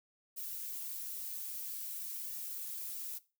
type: noise with flanger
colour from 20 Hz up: violet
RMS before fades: -42 dBFS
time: 0.36-3.19 s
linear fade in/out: 20 ms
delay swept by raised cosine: 1.9 to 7.7 ms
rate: 0.5 Hz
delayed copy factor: -0.8
effects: noise-tail reverb RT60 0.3 s tail -18 dB re dry